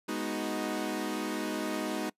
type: chord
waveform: sawtooth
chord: G# minor seventh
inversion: none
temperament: equal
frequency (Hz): 207.7 / 246.9 / 311.1 / 370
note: G#3 / B3 / D#4 / F#4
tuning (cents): 0 / 0 / 0 / 0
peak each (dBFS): -34 / -34 / -31 / -35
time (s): 0.08-2.1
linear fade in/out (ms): 10
effects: noise-tail reverb RT60 0.1 s tail -23 dB re dry + resampled to 32000 Hz